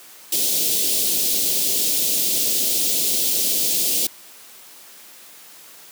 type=band-stop noise; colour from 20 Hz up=white; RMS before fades=-20 dBFS; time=0.32-4.07 s; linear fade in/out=5 ms; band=540 to 3100 Hz; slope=24 dB/octave; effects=white hiss -44 dBFS RMS until 5.91 s + high-pass 200 Hz 12 dB/octave